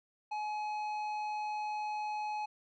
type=tone with tanh clipping; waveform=sine; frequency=846 Hz; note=G#5; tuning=32 cents sharp; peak=-36 dBFS; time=0.31-2.46 s; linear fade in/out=10 ms; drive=10 dB; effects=none